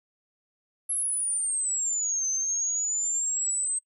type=exponential two-way sweep; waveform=sine; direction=down then up; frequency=11175 to 6170 to 8290 Hz; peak=-25 dBFS; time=0.89-3.79 s; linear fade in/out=10 ms; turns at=2.28 s; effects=noise-tail reverb RT60 0.1 s tail -23 dB re dry